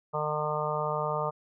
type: harmonic tone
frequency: 151.4 Hz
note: D#3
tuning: 47 cents flat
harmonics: 1 / 3 / 4 / 5 / 6 / 7 / 8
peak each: -36 / -35 / -33 / -38 / -35 / -37 / -34 dBFS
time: 0.13-1.31 s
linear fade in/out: 20 ms
effects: none